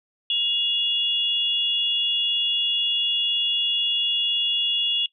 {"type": "tone pair together", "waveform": "sine", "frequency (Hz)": [2841, 3381], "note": ["F7", "G#7"], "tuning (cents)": [29, 30], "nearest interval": "minor third", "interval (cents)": 301, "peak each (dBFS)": -23, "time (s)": [0.3, 5.06], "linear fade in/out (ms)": 2, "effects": ["noise-tail reverb RT60 0.1 s tail -19 dB re dry"]}